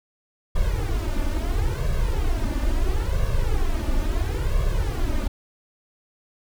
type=noise with flanger; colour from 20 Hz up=brown; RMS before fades=-22 dBFS; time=0.55-5.28 s; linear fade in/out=10 ms; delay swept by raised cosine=1.8 to 3.4 ms; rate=0.74 Hz; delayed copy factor=+0.95; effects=none